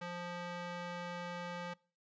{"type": "tone with band-pass filter", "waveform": "square", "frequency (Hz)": 175.3, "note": "F3", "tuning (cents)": 7, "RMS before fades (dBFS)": -43, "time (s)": [0.01, 1.74], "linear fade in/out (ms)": 10, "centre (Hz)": 1400, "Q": 0.55, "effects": ["noise-tail reverb RT60 0.4 s tail -24 dB re dry", "resampled to 16000 Hz"]}